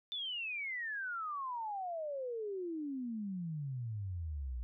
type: exponential sweep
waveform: sine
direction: down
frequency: 3565 to 57.5 Hz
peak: -37 dBFS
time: 0.12-4.63 s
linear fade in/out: 0 ms
effects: none